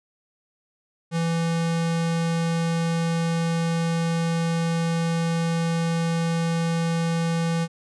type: tone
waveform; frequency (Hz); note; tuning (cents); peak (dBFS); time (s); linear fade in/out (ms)
square; 166.4; E3; +17; -22; 1.11-7.68; 50
effects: resampled to 22050 Hz